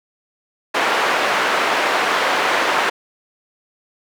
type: band-pass noise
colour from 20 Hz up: white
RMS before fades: -18 dBFS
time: 0.74-2.9 s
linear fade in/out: 10 ms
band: 430 to 1700 Hz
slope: 12 dB/octave
effects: none